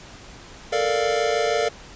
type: chord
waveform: square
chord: Bb major seventh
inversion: third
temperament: equal with one note detuned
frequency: 440 / 466.2 / 590.7 / 698.5 Hz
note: A4 / Bb4 / D5 / F5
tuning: 0 / 0 / +10 / 0 cents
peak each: -26 dBFS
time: 0.72-1.69 s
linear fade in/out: 10 ms
effects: pink hiss -43 dBFS RMS until 1.95 s + resampled to 16000 Hz